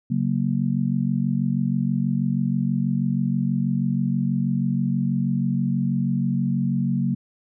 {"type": "chord", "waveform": "sine", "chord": "F# major", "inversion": "second", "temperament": "just", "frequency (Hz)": [138.75, 185, 231.2], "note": ["C#3", "F#3", "A#3"], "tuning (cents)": [2, 0, -14], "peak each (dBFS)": -24, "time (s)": [0.1, 7.15], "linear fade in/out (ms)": 10, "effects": []}